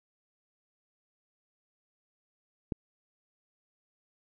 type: click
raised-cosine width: 3 ms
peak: -18 dBFS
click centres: 2.722 s
effects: none